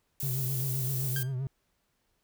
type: noise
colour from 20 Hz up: violet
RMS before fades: -35 dBFS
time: 0.2-1.23 s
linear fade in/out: 2 ms
type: tone with vibrato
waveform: triangle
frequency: 130.81 Hz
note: C3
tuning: in tune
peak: -28 dBFS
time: 0.23-1.47 s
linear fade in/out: 0 ms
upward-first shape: triangle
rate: 7.7 Hz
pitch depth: 98 cents each way
type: tone with exponential decay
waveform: sawtooth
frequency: 1591 Hz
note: G6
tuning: 25 cents sharp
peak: -28 dBFS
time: 1.16-1.35 s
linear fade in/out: 2 ms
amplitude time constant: 41 ms
effects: pink hiss -75 dBFS RMS until 2.23 s